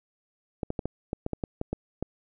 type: clicks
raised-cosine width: 2 ms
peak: -16 dBFS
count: 11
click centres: 0.632 / 0.704 / 0.792 / 0.856 / 1.131 / 1.264 / 1.333 / 1.438 / 1.614 / 1.73 / 2.026 s
effects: none